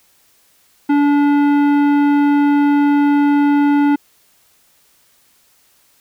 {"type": "tone with tanh clipping", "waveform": "sine", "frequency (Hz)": 288.1, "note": "D4", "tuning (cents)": -33, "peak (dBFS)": -12, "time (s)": [0.89, 3.96], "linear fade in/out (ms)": 10, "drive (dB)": 14, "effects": ["white hiss -55 dBFS RMS until 6 s"]}